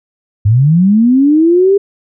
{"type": "linear sweep", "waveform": "sine", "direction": "up", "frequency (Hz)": [97, 405.5], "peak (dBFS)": -5, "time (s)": [0.45, 1.78], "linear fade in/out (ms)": 10, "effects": []}